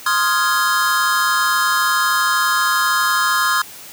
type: chord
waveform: square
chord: F minor seventh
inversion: second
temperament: equal with one note detuned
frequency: 1046.5 / 1244.5 / 1396.9 / 1667.9 Hz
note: C6 / Eb6 / F6 / Ab6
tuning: 0 / 0 / 0 / +7 cents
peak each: -21 dBFS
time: 0.06-3.62 s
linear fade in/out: 5 ms
effects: white hiss -37 dBFS RMS until 3.92 s + high-pass 60 Hz 12 dB/octave